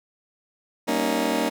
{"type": "chord", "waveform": "20% pulse", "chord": "Eb dominant seventh", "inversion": "first", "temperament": "just", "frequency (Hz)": [194.45, 233.3, 280, 311.1], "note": ["G3", "Bb3", "Db4", "Eb4"], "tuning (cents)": [-14, 2, 18, 0], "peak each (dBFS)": [-27, -21, -22, -22], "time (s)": [0.87, 1.5], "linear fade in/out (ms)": 20, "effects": []}